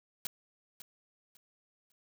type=noise with echo; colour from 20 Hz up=white; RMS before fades=-36 dBFS; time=0.25-0.27 s; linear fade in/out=2 ms; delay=550 ms; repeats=3; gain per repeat=-12 dB; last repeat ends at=1.92 s; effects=none